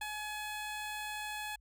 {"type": "tone with ADSR envelope", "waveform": "15% pulse", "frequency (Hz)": 847, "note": "G#5", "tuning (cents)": 34, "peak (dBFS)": -30, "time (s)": [0.01, 1.56], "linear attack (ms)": 6, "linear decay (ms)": 27, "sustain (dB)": -2, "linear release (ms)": 8, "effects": ["added 50 Hz sine -61 dBFS peak until 1.6 s"]}